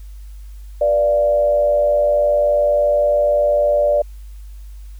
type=tone with frequency modulation; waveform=sine; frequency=587.3 Hz; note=D5; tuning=in tune; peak=-12 dBFS; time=0.81-4.02 s; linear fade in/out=5 ms; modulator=99.6 Hz; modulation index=0.53; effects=added 50 Hz sine -32 dBFS peak until 4.99 s + white hiss -55 dBFS RMS until 4.99 s